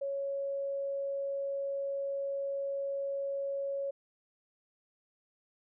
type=tone; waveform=sine; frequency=554.4 Hz; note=C#5; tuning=in tune; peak=-32 dBFS; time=0.01-3.91 s; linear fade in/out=10 ms; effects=none